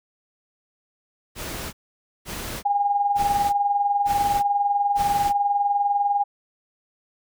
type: noise bursts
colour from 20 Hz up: pink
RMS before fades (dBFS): -32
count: 5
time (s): 1.35-5.33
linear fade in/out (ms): 50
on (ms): 380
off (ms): 520
type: tone with tremolo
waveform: sine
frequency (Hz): 812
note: G#5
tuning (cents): -39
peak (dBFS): -16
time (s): 2.65-6.24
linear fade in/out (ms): 10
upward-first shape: sine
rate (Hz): 20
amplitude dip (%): 55
effects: none